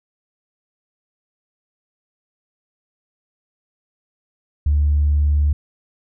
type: tone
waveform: sine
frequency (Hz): 73.42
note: D2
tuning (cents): 0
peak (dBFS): -12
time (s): 4.66-5.53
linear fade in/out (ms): 5
effects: tanh soft clip ceiling -9 dBFS